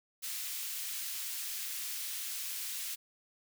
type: high-pass noise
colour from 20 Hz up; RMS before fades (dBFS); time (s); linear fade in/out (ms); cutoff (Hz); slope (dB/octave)
white; -39; 0.22-2.96; 20; 2100; 12
effects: none